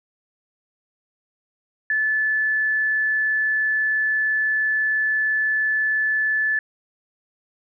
sine tone, 1737 Hz, A6, 23 cents flat, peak -18 dBFS, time 1.9-6.59 s, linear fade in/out 2 ms, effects none

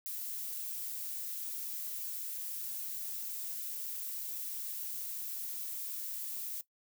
violet noise, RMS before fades -40 dBFS, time 0.06-6.61 s, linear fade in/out 0 ms, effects noise-tail reverb RT60 0.1 s tail -17 dB re dry

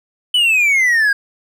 triangle exponential sweep, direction down, 3019 to 1607 Hz, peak -9 dBFS, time 0.34-1.13 s, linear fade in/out 5 ms, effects none

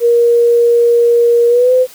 sine tone with pitch glide, 472.5 to 509.3 Hz, A#4 to C5, +23 to -47 cents, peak -6 dBFS, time 0-1.87 s, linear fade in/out 50 ms, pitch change +130 cents, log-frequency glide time 1.48-1.73 s, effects white hiss -38 dBFS RMS until 1.94 s + high-pass 150 Hz 12 dB/octave

